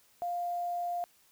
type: tone with quantisation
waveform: sine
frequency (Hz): 701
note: F5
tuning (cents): +6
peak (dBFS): -31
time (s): 0.22-1.04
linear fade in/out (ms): 0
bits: 9
effects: white hiss -65 dBFS RMS until 1.31 s